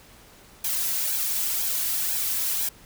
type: noise with flanger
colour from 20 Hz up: blue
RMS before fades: -26 dBFS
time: 0.64-2.69 s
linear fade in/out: 5 ms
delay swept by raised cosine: 1.2 to 3.1 ms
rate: 2 Hz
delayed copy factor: +0.75
effects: pink hiss -51 dBFS RMS until 2.85 s